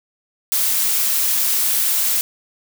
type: noise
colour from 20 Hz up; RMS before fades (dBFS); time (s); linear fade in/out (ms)
blue; -18; 0.52-2.21; 0
effects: none